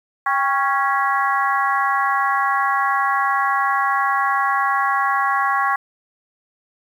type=harmonic tone with a mistuned harmonic; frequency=277.2 Hz; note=C#4; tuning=in tune; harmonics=3 / 4 / 5 / 6 / 7; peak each=-22 / -19 / -27 / -24 / -26 dBFS; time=0.26-5.76 s; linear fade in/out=5 ms; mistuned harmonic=3; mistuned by=-70 cents; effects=8-bit